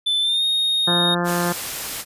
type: tone with pitch glide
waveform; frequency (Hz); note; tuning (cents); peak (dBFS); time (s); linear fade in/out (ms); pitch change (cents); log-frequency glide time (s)
triangle; 3520 to 3716; A7 to A#7; 0 to -6; -16; 0.06-1.15; 10; +94; 0.21-0.44
type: harmonic tone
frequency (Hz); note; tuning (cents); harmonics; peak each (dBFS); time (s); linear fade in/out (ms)
174.61; F3; 0; 1 / 2 / 3 / 4 / 5 / 6 / 7 / 8 / 9 / 10; -23 / -26 / -28 / -29 / -30 / -31 / -31 / -32 / -33 / -33; 0.87-1.53; 10
type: noise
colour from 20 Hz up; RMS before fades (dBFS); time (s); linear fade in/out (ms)
white; -28; 1.24-2.05; 50
effects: resampled to 32000 Hz